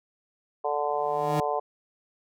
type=harmonic tone; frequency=146.83 Hz; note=D3; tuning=in tune; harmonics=3 / 4 / 5 / 6 / 7; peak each=-31 / -31 / -29 / -33 / -33 dBFS; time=0.64-1.6 s; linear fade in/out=10 ms
type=tone with exponential growth; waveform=30% pulse; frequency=153.8 Hz; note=D#3; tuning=20 cents flat; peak=-22 dBFS; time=0.89-1.4 s; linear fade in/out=2 ms; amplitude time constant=110 ms
effects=none